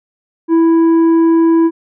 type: tone with tanh clipping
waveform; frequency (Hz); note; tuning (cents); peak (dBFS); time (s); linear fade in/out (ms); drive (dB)
sine; 329.6; E4; 0; -8; 0.48-1.71; 50; 6
effects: none